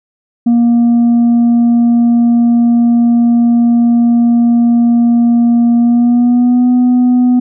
sine tone with pitch glide, 236.2 to 247.9 Hz, A#3 to B3, +23 to +7 cents, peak -3 dBFS, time 0.46-7.4 s, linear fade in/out 10 ms, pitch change +84 cents, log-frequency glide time 5.77-6.69 s, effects tanh soft clip ceiling -5 dBFS

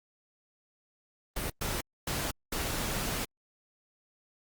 pink noise bursts at uneven times, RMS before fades -33 dBFS, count 4, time 1.36-1.5 / 1.61-1.81 / 2.07-2.31 / 2.52-3.25 s, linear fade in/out 5 ms, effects Opus 32 kbps

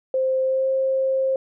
sine tone with pitch glide, 523.3 to 530.6 Hz, C5 to C5, 0 to +24 cents, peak -18 dBFS, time 0.14-1.36 s, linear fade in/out 2 ms, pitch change +24 cents, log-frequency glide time 0.43-0.68 s, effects none

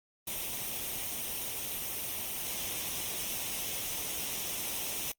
white noise with comb filter, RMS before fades -36 dBFS, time 0.27-5.12 s, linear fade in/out 5 ms, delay 0.33 ms, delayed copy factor +0.55, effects noise-tail reverb RT60 0.1 s tail -26 dB re dry + Opus 24 kbps

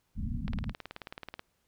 pink low-pass noise, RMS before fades -34 dBFS, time 0.15-0.74 s, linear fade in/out 50 ms, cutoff 260 Hz, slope 96 dB/octave
click train, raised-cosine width 0.3 ms, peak -24 dBFS, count 18, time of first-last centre 0.48-1.394 s, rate 18.6 Hz
effects pink hiss -75 dBFS RMS until 1.67 s

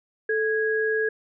sine tone pair together, 438.1 / 1654 Hz, A4 / G#6, -7 / -8 cents, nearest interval octave + major seventh, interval 2299 cents, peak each -23 / -25 dBFS, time 0.29-1.09 s, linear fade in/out 5 ms, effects none

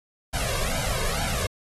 pink noise with flanger, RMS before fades -27 dBFS, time 0.33-1.47 s, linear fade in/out 10 ms, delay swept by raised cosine 1.3 to 1.86 ms, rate 2.2 Hz, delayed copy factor +0.95, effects AAC 32 kbps

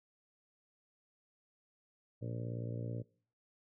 harmonic tone, 58.27 Hz, A#1, in tune, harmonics 2 / 3 / 4 / 5 / 6 / 7 / 8 / 9 / 10, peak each -39 / -48 / -50 / -49 / -55 / -55 / -51 / -53 / -54 dBFS, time 2.21-3.03 s, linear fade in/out 20 ms, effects noise-tail reverb RT60 0.5 s tail -23 dB re dry

